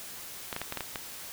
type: clicks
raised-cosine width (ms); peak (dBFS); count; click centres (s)
0.3; -17; 7; 0.528 / 0.564 / 0.616 / 0.724 / 0.773 / 0.807 / 0.958
effects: white hiss -43 dBFS RMS until 1.32 s